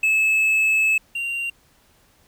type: tone pair in turn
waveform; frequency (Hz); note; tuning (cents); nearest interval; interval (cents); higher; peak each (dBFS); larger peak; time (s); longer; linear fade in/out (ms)
triangle; 2600 / 2767; E7 / F7; -24 / -17; minor second; 107; second; -14 / -22; first; 0.03-0.98 / 1.15-1.5; first; 5
effects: pink hiss -58 dBFS RMS until 2.27 s